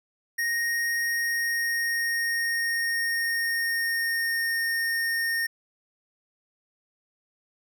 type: tone with pitch glide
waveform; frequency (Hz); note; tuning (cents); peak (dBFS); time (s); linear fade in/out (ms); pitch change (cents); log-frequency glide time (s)
square; 1864.7 to 1838; A#6 to A#6; 0 to -25; -25; 0.38-5.47; 10; -25; 1.06-4.61
effects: none